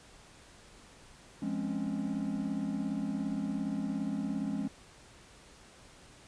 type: chord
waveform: triangle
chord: Db major seventh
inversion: first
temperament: just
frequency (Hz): 173.24 / 207.9 / 259.9 / 277.2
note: F3 / Ab3 / C4 / Db4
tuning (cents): -14 / +2 / -11 / 0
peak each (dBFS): -38 / -33 / -37 / -35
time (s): 1.42-4.68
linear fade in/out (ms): 5
effects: pink hiss -56 dBFS RMS until 6.27 s + resampled to 22050 Hz